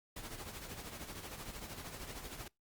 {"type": "noise with tremolo", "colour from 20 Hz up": "pink", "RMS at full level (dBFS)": -44, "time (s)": [0.16, 2.48], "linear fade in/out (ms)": 5, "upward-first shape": "triangle", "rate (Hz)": 13, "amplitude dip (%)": 65, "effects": ["noise-tail reverb RT60 0.2 s tail -26 dB re dry", "Opus 48 kbps"]}